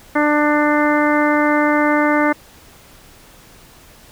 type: harmonic tone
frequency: 297.2 Hz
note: D4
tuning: 21 cents sharp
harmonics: 1 / 2 / 3 / 4 / 5 / 6 / 7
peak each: -16 / -19 / -21 / -22 / -23 / -24 / -24 dBFS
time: 0.15-2.33 s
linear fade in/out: 10 ms
effects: pink hiss -45 dBFS RMS until 4.11 s